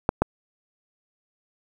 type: clicks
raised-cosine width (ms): 1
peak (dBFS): -4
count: 2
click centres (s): 0.091 / 0.22
effects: 7-bit